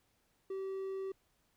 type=tone; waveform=triangle; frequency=385 Hz; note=G4; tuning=31 cents flat; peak=-35 dBFS; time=0.5-1.12 s; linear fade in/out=5 ms; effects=pink hiss -75 dBFS RMS until 1.56 s